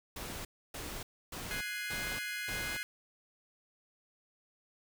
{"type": "noise bursts", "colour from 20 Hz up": "pink", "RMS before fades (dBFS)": -42, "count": 5, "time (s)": [0.16, 2.77], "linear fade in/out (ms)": 5, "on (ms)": 290, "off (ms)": 290}
{"type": "chord", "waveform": "35% pulse", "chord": "Ab dominant seventh", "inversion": "third", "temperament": "equal", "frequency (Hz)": [1480, 1661.2, 2093, 2489], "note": ["Gb6", "Ab6", "C7", "Eb7"], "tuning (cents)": [0, 0, 0, 0], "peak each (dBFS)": [-41, -41, -39, -43], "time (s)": [1.51, 2.83], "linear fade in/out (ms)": 0}
{"effects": []}